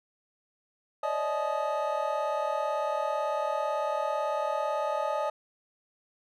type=tone cluster; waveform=triangle; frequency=562 / 602 / 640 / 860 / 1244 Hz; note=C#5 / D5 / D#5 / A5 / D#6; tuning=+24 / +43 / +49 / -40 / -1 cents; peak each=-33 / -30 / -34 / -31 / -33 dBFS; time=1.03-5.3 s; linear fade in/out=5 ms; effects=none